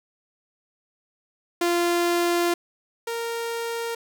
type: tone pair in turn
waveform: sawtooth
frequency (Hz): 346.1 / 463.9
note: F4 / A#4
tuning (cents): -16 / -8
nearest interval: perfect fourth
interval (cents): 508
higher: second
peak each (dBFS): -16 / -23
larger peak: first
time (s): 1.61-2.54 / 3.07-3.95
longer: first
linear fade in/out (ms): 5
effects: none